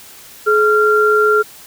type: tone pair together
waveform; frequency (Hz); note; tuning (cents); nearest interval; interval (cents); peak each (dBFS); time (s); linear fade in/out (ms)
sine; 425.2 / 1382.3; G#4 / F6; +41 / -18; octave + minor sixth; 2041; -12; 0.46-1.43; 20
effects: white hiss -39 dBFS RMS until 1.66 s